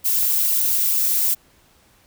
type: noise with flanger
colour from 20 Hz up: violet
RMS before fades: -19 dBFS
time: 0.04-1.35 s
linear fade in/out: 20 ms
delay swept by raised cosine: 0.51 to 3.41 ms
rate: 2.2 Hz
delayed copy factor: -0.5
effects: pink hiss -56 dBFS RMS until 2.06 s